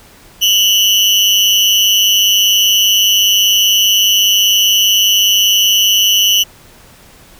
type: tone with amplitude modulation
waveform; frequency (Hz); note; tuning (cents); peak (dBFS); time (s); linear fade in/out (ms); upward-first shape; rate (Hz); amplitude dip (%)
35% pulse; 2965; F#7; +3; -3; 0.41-6.44; 20; sine; 201; 75
effects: pink hiss -42 dBFS RMS until 7.39 s